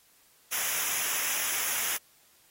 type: noise with comb filter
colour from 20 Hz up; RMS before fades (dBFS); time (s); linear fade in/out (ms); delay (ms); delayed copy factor
white; -30; 0.52-1.97; 5; 0.23; -0.75
effects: white hiss -62 dBFS RMS until 2.5 s + AAC 48 kbps